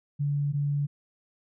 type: tone pair in turn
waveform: sine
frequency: 143.8 / 143.8 Hz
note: D3 / D3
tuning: -36 / -36 cents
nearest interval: unison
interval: 0 cents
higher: neither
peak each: -24 dBFS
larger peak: neither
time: 0.19-0.53 / 0.53-0.87 s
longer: neither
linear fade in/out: 20 ms
effects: none